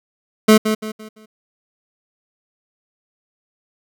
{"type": "tone with echo", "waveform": "25% pulse", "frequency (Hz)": 216.4, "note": "A3", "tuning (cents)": -29, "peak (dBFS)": -3, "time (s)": [0.48, 0.58], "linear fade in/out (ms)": 10, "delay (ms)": 170, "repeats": 4, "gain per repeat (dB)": -9, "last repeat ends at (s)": 1.26, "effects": []}